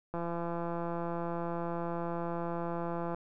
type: click train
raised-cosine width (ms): 1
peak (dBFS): -23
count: 512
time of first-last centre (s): 0.14-3.146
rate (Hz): 170
effects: none